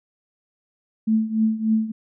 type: tone with tremolo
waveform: sine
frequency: 220 Hz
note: A3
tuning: in tune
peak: -14 dBFS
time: 1.07-1.92 s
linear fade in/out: 10 ms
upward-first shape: triangle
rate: 3.4 Hz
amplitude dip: 85%
effects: none